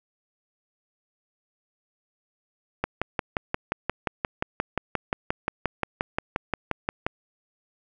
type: click train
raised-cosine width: 0.5 ms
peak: -9 dBFS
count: 25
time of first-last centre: 2.84-7.065 s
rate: 5.68 Hz
effects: none